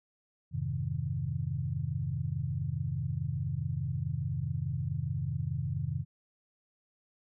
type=chord; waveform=sine; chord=F minor seventh; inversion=none; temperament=equal; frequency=87.31 / 103.83 / 130.81 / 155.56 Hz; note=F2 / Ab2 / C3 / Eb3; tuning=0 / 0 / 0 / 0 cents; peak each=-38 / -38 / -34 / -36 dBFS; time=0.51-6.05 s; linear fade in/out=50 ms; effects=none